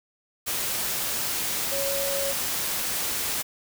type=tone in noise; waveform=sine; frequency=554.4 Hz; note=C#5; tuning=in tune; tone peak=-28 dBFS; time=1.71-2.33 s; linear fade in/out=20 ms; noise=white; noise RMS=-28 dBFS; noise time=0.46-3.43 s; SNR=-3 dB; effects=none